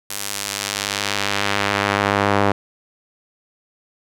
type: tone with band-pass filter sweep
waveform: sawtooth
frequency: 100.8 Hz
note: G2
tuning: 49 cents sharp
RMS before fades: -21 dBFS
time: 0.1-2.52 s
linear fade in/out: 5 ms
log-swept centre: 11000 to 840 Hz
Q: 0.71
effects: none